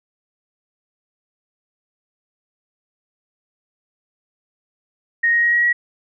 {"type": "tone with pitch steps", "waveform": "sine", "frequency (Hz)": [1864.7, 1877.7, 1890.7, 1903.9, 1917.1], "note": ["A#6", "A#6", "A#6", "A#6", "A#6"], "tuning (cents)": [0, 12, 24, 36, 48], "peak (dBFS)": -13, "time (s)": [5.23, 5.73], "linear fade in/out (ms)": 10, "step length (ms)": 100, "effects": []}